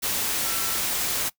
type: tone in noise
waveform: sine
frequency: 1345 Hz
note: E6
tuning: 34 cents sharp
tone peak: -37 dBFS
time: 0.44-0.8 s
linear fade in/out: 20 ms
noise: white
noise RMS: -26 dBFS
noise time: 0.02-1.3 s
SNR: -14 dB
effects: noise-tail reverb RT60 0.1 s tail -21 dB re dry